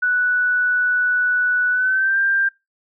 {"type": "tone with pitch glide", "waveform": "sine", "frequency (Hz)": [1480, 1586.2], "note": ["F#6", "G6"], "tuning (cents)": [0, 20], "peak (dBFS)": -15, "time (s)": [0.02, 2.49], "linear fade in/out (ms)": 10, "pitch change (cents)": 120, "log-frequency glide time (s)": [1.71, 2.18], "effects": ["noise-tail reverb RT60 0.2 s tail -21 dB re dry"]}